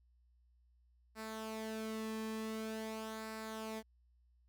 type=tone with flanger; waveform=sawtooth; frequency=220 Hz; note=A3; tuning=in tune; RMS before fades=-43 dBFS; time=1.15-3.83 s; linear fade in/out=50 ms; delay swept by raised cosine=0.31 to 1.41 ms; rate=0.46 Hz; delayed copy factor=-0.55; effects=added 60 Hz sine -67 dBFS peak until 4.48 s